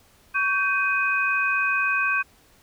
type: tone cluster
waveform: sine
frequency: 1124 / 1556 / 2503 Hz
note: C#6 / G6 / D#7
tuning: +24 / -13 / +10 cents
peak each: -27 / -23 / -24 dBFS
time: 0.34-2.23 s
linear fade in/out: 20 ms
effects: pink hiss -57 dBFS RMS until 2.62 s